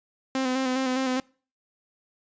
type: tone with vibrato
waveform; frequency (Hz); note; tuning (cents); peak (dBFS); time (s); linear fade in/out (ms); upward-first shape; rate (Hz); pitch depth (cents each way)
sawtooth; 259.5; C4; -14; -20; 0.35-1.2; 2; square; 4.9; 31
effects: noise-tail reverb RT60 0.4 s tail -25 dB re dry + resampled to 16000 Hz